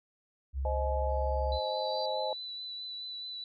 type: tone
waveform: sine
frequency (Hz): 67.2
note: C2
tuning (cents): +47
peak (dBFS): -30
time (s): 0.53-1.6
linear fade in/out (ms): 50
type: chord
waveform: sine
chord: Ab major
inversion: first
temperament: equal with one note detuned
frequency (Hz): 523.3 / 622.3 / 850.5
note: C5 / Eb5 / Ab5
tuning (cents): 0 / 0 / +41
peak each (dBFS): -35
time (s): 0.65-2.33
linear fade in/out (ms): 2
type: tone with exponential growth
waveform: sine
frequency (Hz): 4668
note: D8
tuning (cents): -11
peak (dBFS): -38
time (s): 1.09-2.06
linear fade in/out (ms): 5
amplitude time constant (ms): 210
type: tone with vibrato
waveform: sine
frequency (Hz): 3976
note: B7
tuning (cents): +11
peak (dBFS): -38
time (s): 1.52-3.44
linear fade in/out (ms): 2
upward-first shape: triangle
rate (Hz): 4.7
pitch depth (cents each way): 22
effects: none